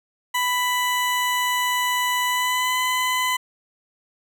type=tone with pitch glide; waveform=20% pulse; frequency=992 to 1009.3 Hz; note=B5 to B5; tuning=+7 to +37 cents; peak=-15 dBFS; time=0.34-3.37 s; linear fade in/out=10 ms; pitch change=+30 cents; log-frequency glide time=2.27-2.77 s; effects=none